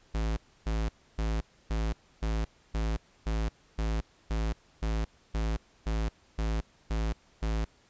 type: tone bursts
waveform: square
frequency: 54.5 Hz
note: A1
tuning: 16 cents flat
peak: -28 dBFS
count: 15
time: 0.14-7.65 s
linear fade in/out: 10 ms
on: 230 ms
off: 290 ms
effects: pink hiss -63 dBFS RMS until 7.89 s + resampled to 16000 Hz